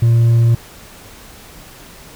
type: tone with hard clipping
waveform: sine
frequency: 116.54 Hz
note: A#2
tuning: in tune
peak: -9 dBFS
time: 0.02-0.55 s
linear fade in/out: 5 ms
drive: 2 dB
effects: pink hiss -39 dBFS RMS until 2.15 s